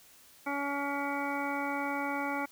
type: harmonic tone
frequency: 282.6 Hz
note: C#4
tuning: 34 cents sharp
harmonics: 1 / 2 / 3 / 4 / 5 / 7 / 8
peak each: -36 / -40 / -36 / -41 / -39 / -43 / -40 dBFS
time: 0.46-2.46 s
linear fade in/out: 10 ms
effects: white hiss -58 dBFS RMS until 2.51 s